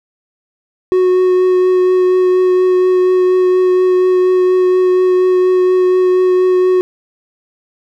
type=tone with vibrato; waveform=triangle; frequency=367.5 Hz; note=F#4; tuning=12 cents flat; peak=-6 dBFS; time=0.92-6.81 s; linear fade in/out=0 ms; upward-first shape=triangle; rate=4.2 Hz; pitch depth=12 cents each way; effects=none